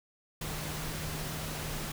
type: tone in noise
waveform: sine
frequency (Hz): 154.4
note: D#3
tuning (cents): -13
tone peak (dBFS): -40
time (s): 0.41-1.92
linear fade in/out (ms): 5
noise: pink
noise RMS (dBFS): -38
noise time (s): 0.41-1.92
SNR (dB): -5
effects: none